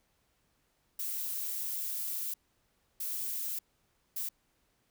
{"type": "noise bursts at uneven times", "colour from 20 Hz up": "violet", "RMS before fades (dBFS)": -36, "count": 3, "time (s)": [[0.99, 2.34], [3, 3.59], [4.16, 4.29]], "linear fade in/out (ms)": 5, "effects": ["pink hiss -74 dBFS RMS until 4.9 s"]}